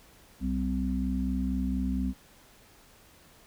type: harmonic tone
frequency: 64.3 Hz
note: C2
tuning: 30 cents flat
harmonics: 1 / 3 / 4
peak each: -31 / -31 / -31 dBFS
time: 0.4-2.14 s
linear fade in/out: 50 ms
effects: pink hiss -57 dBFS RMS until 3.46 s